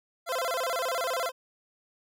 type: tone with vibrato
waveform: 25% pulse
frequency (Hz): 593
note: D5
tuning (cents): +17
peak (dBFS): -24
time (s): 0.26-1.32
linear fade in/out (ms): 50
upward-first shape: square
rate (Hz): 16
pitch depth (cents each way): 240
effects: none